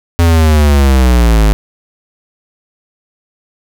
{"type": "linear sweep", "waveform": "square", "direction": "down", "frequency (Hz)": [85.7, 50.8], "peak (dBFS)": -6, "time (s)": [0.19, 1.53], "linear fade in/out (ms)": 0, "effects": []}